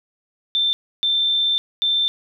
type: tone bursts at uneven times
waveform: sine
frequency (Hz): 3562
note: A7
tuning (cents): +21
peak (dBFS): -16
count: 3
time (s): 0.55-0.73 / 1.03-1.58 / 1.82-2.08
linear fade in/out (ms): 0
effects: none